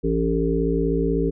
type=harmonic tone; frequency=56.1 Hz; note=A1; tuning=34 cents sharp; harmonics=1 / 3 / 5 / 7 / 8; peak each=-25 / -25 / -25 / -25 / -25 dBFS; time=0.03-1.31 s; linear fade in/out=20 ms; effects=none